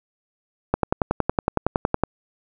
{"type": "click train", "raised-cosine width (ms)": 1, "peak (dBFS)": -4, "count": 15, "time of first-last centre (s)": [0.74, 2.036], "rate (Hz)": 10.8, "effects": []}